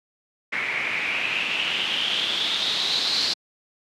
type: noise with low-pass filter sweep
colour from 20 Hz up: white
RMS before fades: -25 dBFS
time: 0.52-3.34 s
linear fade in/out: 10 ms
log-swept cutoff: 2100 to 4400 Hz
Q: 6.5
effects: high-pass 150 Hz 12 dB/octave